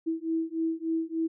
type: beating tone pair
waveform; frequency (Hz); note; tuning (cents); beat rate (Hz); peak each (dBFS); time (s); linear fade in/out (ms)
sine; 324 / 327.4; E4 / E4; -30 / -12; 3.4; -30; 0.06-1.28; 20
effects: none